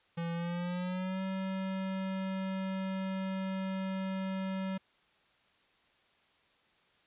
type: tone with pitch glide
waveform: square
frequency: 168.7 to 190.46 Hz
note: E3 to G3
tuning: +40 to -50 cents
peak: -34 dBFS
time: 0.17-4.78 s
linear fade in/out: 10 ms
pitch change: +210 cents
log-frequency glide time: 0.33-1.22 s
effects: white hiss -68 dBFS RMS until 7.06 s + resampled to 8000 Hz